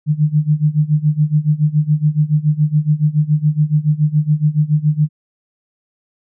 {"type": "tone with tremolo", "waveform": "sine", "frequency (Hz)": 151.3, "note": "D#3", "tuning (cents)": -48, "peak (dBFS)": -8, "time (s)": [0.06, 5.09], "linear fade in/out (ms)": 50, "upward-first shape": "sine", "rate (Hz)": 7.1, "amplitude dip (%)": 90, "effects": []}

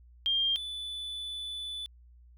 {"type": "tone pair in turn", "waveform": ["sine", "triangle"], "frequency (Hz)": [3199, 3483], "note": ["G7", "A7"], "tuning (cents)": [34, -18], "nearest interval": "minor second", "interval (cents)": 148, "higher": "second", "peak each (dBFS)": [-25, -34], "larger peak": "first", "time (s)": [[0.26, 0.56], [0.56, 1.86]], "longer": "second", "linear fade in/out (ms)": 0, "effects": ["added 60 Hz sine -53 dBFS peak until 2.37 s"]}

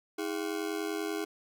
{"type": "ring-modulated tone", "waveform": "40% pulse", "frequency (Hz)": 365.5, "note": "F#4", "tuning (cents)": -21, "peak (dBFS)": -28, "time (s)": [0.18, 1.25], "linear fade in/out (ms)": 10, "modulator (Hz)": 45.1, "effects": []}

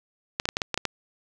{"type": "clicks", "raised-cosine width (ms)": 0.2, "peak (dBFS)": -8, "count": 8, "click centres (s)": [0.399, 0.455, 0.489, 0.569, 0.618, 0.743, 0.776, 0.853], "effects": []}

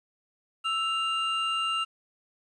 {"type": "tone pair together", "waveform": "triangle", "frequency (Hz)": [1318.5, 2799], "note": ["E6", "F7"], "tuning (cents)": [0, 3], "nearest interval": "octave + minor second", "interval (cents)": 1303, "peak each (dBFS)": -27, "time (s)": [0.64, 1.85], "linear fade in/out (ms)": 20, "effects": ["resampled to 24000 Hz", "10-bit"]}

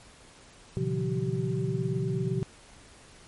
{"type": "tone cluster", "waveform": "sine", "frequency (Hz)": [119.9, 139.2, 167.7, 185.1, 383.7], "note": ["A#2", "C#3", "E3", "F#3", "G4"], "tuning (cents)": [49, 8, 30, 1, -37], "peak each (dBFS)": [-32, -31, -33, -36, -33], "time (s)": [0.77, 2.43], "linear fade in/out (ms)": 0, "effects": ["pink hiss -53 dBFS RMS until 3.27 s", "MP3 48 kbps"]}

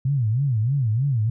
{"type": "tone with vibrato", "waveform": "sine", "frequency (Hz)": 123.6, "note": "B2", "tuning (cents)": 2, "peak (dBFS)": -18, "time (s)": [0.05, 1.3], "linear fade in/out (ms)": 5, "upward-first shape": "sine", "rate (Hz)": 3.2, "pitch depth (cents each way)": 260, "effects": []}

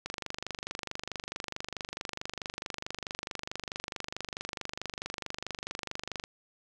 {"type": "click train", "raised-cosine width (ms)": 0.2, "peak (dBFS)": -18, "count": 153, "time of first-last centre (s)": [0.06, 6.239], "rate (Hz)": 24.6, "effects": []}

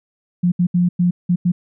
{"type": "tone bursts at uneven times", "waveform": "sine", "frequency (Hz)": 176.7, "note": "F3", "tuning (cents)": 21, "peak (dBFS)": -12, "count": 6, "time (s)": [[0.43, 0.52], [0.59, 0.67], [0.74, 0.89], [0.99, 1.11], [1.29, 1.36], [1.45, 1.52]], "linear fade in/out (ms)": 10, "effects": []}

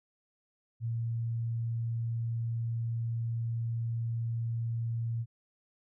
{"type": "tone", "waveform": "sine", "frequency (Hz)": 115.6, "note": "A#2", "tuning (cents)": -14, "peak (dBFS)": -30, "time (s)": [0.8, 5.26], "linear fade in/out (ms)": 50, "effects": []}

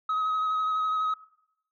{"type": "tone with vibrato", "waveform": "sine", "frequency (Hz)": 1270, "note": "D#6", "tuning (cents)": 35, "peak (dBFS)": -22, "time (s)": [0.09, 1.14], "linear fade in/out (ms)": 5, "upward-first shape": "sine", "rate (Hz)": 12, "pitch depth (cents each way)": 14, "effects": ["noise-tail reverb RT60 0.7 s tail -18 dB re dry", "tanh soft clip ceiling -23 dBFS"]}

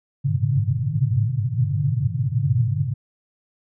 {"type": "band-pass noise", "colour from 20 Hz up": "pink", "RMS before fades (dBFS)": -21, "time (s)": [0.24, 2.94], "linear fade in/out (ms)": 10, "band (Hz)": [100, 150], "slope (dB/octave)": 96, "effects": []}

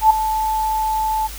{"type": "tone with ADSR envelope", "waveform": "sine", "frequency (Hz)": 874, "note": "A5", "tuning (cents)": -12, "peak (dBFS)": -5, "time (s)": [0.01, 1.28], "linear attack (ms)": 92, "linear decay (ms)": 8, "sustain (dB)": -12, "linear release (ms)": 23, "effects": ["added 50 Hz sine -32 dBFS peak until 1.38 s", "white hiss -35 dBFS RMS until 1.38 s"]}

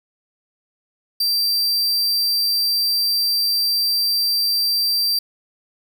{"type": "tone", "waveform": "45% pulse", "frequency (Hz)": 4699, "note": "D8", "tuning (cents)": 0, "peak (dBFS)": -16, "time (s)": [1.2, 5.19], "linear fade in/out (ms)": 5, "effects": []}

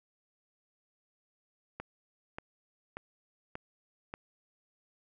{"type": "click train", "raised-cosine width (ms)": 0.5, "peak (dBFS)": -24, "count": 5, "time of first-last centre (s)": [1.8, 4.139], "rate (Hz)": 1.71, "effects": []}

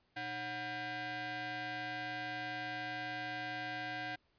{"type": "ring-modulated tone", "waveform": "sawtooth", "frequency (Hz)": 427, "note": "G#4", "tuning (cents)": 48, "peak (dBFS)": -32, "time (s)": [0.16, 4.16], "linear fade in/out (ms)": 10, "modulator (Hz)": 1160, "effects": ["pink hiss -75 dBFS RMS until 4.38 s", "resampled to 11025 Hz"]}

